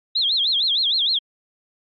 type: tone with vibrato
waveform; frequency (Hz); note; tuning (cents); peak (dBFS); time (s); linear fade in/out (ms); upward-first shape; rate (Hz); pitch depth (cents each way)
sine; 3690; A#7; -18; -17; 0.15-1.19; 10; sine; 6.5; 250
effects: Opus 48 kbps